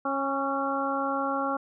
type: harmonic tone with a mistuned harmonic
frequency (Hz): 273.6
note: C#4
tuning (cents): -23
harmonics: 1 / 2 / 3 / 4 / 5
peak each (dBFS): -32 / -32 / -32 / -32 / -32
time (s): 0.05-1.57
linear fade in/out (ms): 5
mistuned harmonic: 4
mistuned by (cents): +32
effects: none